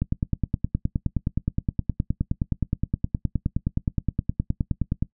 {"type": "click train", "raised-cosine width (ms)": 5, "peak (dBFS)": -10, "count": 49, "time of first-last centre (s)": [0.02, 5.025], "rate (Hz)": 9.59, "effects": ["noise-tail reverb RT60 0.1 s tail -19 dB re dry"]}